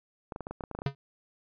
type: clicks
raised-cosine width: 1 ms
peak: -23 dBFS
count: 11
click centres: 0.322 / 0.361 / 0.407 / 0.469 / 0.51 / 0.608 / 0.638 / 0.713 / 0.75 / 0.789 / 0.819 s
type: tone with exponential decay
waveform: square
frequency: 138.59 Hz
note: C#3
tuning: in tune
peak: -24 dBFS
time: 0.86-0.95 s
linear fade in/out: 2 ms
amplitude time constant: 19 ms
effects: resampled to 11025 Hz